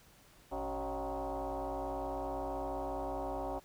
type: tone with frequency modulation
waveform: sine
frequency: 115.2 Hz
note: A#2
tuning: 20 cents flat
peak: -35 dBFS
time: 0.51-3.6 s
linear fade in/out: 20 ms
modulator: 165 Hz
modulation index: 5.2
effects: pink hiss -62 dBFS RMS until 3.64 s